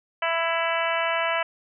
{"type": "harmonic tone with a mistuned harmonic", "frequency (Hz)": 331.8, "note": "E4", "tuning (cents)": 11, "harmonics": [2, 3, 4, 5, 6, 7, 8, 9], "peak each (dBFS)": [-27, -29, -30, -31, -32, -32, -33, -34], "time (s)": [0.22, 1.43], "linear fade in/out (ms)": 5, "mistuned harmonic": 7, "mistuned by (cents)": -20, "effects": []}